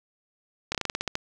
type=slowing click train; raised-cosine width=0.2 ms; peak=-10 dBFS; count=10; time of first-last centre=0.72-1.154 s; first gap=27 ms; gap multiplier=1.14; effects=none